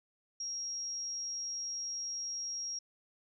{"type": "tone", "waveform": "sine", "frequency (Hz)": 5610, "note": "F8", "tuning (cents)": 7, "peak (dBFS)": -36, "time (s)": [0.4, 2.79], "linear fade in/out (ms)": 5, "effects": []}